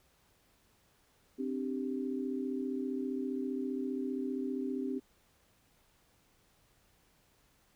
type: chord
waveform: sine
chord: C suspended second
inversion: none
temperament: equal with one note detuned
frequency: 261.6 / 296.7 / 392 Hz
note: C4 / D4 / G4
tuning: 0 / +18 / 0 cents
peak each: -35 / -40 / -39 dBFS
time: 1.38-5 s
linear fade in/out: 20 ms
effects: pink hiss -69 dBFS RMS until 7.75 s